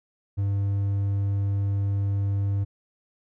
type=tone; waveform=triangle; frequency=99.6 Hz; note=G2; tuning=28 cents sharp; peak=-20 dBFS; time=0.37-2.65 s; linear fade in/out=20 ms; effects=none